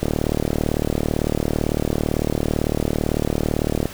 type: click train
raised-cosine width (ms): 2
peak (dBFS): -6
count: 146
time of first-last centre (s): 0.03-3.856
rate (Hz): 37.9
effects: pink hiss -37 dBFS RMS until 3.93 s